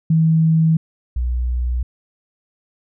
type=tone pair in turn; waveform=sine; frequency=161 / 61.22 Hz; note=E3 / B1; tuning=-41 / -15 cents; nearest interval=octave + perfect fourth; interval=1674 cents; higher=first; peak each=-11 / -17 dBFS; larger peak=first; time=0.1-0.77 / 1.16-1.83 s; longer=neither; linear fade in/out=5 ms; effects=none